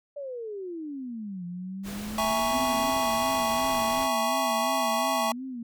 sine exponential two-way sweep, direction down then up, 587.3 to 173.4 to 273.5 Hz, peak -33 dBFS, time 0.16-2.91 s, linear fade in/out 10 ms, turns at 1.45 s
pink noise, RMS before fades -40 dBFS, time 1.83-4.09 s, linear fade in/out 50 ms
square chord, A# half-diminished seventh, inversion second, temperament equal with one note detuned, 659.3 / 830.6 / 932.3 / 1114.5 Hz, E5 / G#5 / A#5 / C#6, 0 / 0 / 0 / +9 cents, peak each -30 / -30 / -34 / -30 dBFS, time 2.18-5.32 s, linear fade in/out 2 ms
sine tone with vibrato, 246.9 Hz, B3, in tune, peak -33 dBFS, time 2.51-5.63 s, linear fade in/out 5 ms, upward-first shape sine, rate 2.8 Hz, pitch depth 120 cents each way
effects none

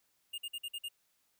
square tone bursts, 2829 Hz, F7, 22 cents sharp, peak -38 dBFS, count 6, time 0.33-0.887 s, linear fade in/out 10 ms, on 52 ms, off 49 ms, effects white hiss -75 dBFS RMS until 1.39 s

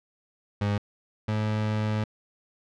30% pulse tone pair in turn, 102.6 / 107.36 Hz, G#2 / A2, -21 / -42 cents, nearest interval minor second, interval 79 cents, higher second, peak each -21 / -22 dBFS, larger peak first, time 0.61-0.78 / 1.28-2.04 s, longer second, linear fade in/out 5 ms, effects low-pass 4000 Hz 12 dB/octave

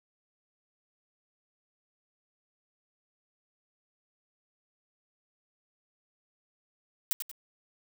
blue noise with echo, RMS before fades -27 dBFS, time 7.11-7.13 s, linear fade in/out 0 ms, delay 92 ms, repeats 2, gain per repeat -8 dB, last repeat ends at 7.314 s, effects none

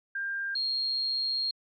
sine tone pair in turn, 1596 / 4245 Hz, G6 / C8, +31 / +24 cents, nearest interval octave + perfect fourth, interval 1693 cents, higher second, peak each -30 / -27 dBFS, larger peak second, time 0.15-0.55 / 0.55-1.51 s, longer second, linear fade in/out 5 ms, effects AAC 64 kbps

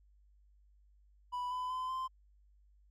triangle tone with pitch steps, 987.8 / 1004.5 / 1021.5 / 1038.7 Hz, B5 / B5 / C6 / C6, 0 / +29 / -42 / -13 cents, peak -33 dBFS, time 1.32-2.08 s, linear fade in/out 20 ms, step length 190 ms, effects added 50 Hz sine -62 dBFS peak until 2.9 s + MP3 96 kbps

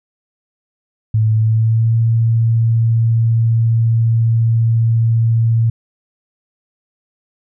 sine tone with pitch glide, 109.6 to 114.32 Hz, A2 to A#2, -6 to -33 cents, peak -10 dBFS, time 1.14-5.7 s, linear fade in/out 5 ms, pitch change +73 cents, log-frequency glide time 1.33-1.95 s, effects none

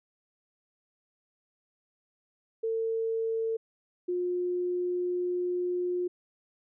sine tone pair in turn, 450.1 / 357.2 Hz, A4 / F4, +39 / +39 cents, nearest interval major third, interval 400 cents, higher first, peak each -27 / -27 dBFS, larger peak neither, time 2.63-3.57 / 4.08-6.08 s, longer second, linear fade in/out 10 ms, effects none

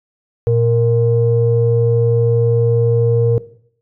sine tone pair together, 116.55 / 466.2 Hz, A#2 / A#4, 0 / 0 cents, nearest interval 2 octaves, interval 2400 cents, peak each -13 dBFS, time 0.47-3.38 s, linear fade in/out 0 ms, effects noise-tail reverb RT60 0.6 s tail -17 dB re dry + tanh soft clip ceiling -3 dBFS

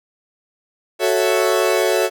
40% pulse chord, F# minor seventh, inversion none, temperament equal, 370 / 440 / 554.4 / 659.3 Hz, F#4 / A4 / C#5 / E5, 0 / 0 / 0 / 0 cents, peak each -19 / -19 / -20 / -21 dBFS, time 0.99-2.1 s, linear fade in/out 50 ms, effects none

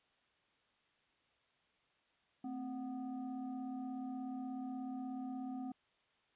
sine tone with frequency modulation, 260.3 Hz, C4, 9 cents flat, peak -40 dBFS, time 2.44-5.72 s, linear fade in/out 5 ms, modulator 484 Hz, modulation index 0.7, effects white hiss -75 dBFS RMS until 6.35 s + resampled to 8000 Hz

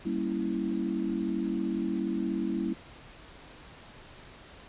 sine chord, G diminished seventh, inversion none, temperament equal, 196 / 233.1 / 277.2 / 329.6 Hz, G3 / Bb3 / Db4 / Fb4, 0 / 0 / 0 / 0 cents, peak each -33 / -34 / -35 / -32 dBFS, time 0.05-2.74 s, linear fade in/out 10 ms, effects pink hiss -50 dBFS RMS until 4.68 s + resampled to 8000 Hz

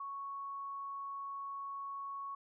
sine tone, 1108.7 Hz, C#6, in tune, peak -40 dBFS, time 0-2.35 s, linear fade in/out 5 ms, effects none

